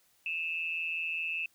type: tone with amplitude modulation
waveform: sine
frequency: 2627 Hz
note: E7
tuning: 7 cents flat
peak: -28 dBFS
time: 0.26-1.46 s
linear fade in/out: 2 ms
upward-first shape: sine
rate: 165 Hz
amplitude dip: 75%
effects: white hiss -68 dBFS RMS until 1.54 s